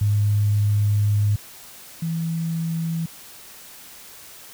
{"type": "tone pair in turn", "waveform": "sine", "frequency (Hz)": [103.7, 164.61], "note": ["G#2", "E3"], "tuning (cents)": [-2, -2], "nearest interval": "minor sixth", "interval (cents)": 800, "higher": "second", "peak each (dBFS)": [-16, -22], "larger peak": "first", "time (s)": [[0.01, 1.36], [2.02, 3.06]], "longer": "first", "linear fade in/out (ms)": 5, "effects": ["white hiss -43 dBFS RMS until 4.53 s"]}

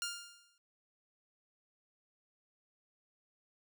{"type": "tone with exponential decay", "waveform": "10% pulse", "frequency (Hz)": 1403, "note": "F6", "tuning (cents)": 8, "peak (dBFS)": -26, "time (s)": [0.02, 0.58], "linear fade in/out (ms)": 1, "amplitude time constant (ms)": 120, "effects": []}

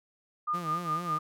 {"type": "tone with tremolo", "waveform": "sine", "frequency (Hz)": 1215, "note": "D#6", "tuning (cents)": -42, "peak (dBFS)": -26, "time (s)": [0.47, 1.19], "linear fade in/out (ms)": 10, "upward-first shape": "sine", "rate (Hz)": 4.9, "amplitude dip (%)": 85}
{"type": "tone with vibrato", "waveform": "sawtooth", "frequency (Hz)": 166.1, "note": "E3", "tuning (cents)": 13, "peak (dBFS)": -32, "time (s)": [0.53, 1.19], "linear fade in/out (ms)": 20, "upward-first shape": "sine", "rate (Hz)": 4.5, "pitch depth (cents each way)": 120}
{"effects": []}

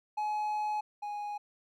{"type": "tone pair in turn", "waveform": "triangle", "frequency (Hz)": [846, 828.6], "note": ["G#5", "G#5"], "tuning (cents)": [32, -4], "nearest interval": "unison", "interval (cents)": 36, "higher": "first", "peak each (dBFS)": [-28, -33], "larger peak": "first", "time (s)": [[0.17, 0.81], [1.02, 1.38]], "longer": "first", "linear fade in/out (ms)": 10, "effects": []}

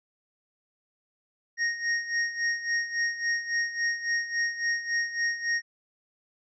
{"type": "tone with tremolo", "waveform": "square", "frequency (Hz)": 1864.7, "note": "A#6", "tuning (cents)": 0, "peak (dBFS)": -24, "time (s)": [1.57, 5.62], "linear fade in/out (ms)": 50, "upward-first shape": "sine", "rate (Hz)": 3.6, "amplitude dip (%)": 75, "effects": ["resampled to 16000 Hz"]}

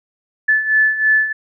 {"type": "beating tone pair", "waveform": "sine", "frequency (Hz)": [1737, 1740.1], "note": ["A6", "A6"], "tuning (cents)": [-23, -20], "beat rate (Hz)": 3.1, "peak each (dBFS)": [-18, -13], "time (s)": [0.48, 1.33], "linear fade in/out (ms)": 10, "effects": []}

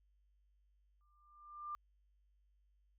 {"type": "tone with exponential growth", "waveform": "sine", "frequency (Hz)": 1193, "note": "D6", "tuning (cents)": 27, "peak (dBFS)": -39, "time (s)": [1.01, 1.75], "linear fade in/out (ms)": 0, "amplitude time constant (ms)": 160, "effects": ["added 50 Hz sine -70 dBFS peak until 2.98 s"]}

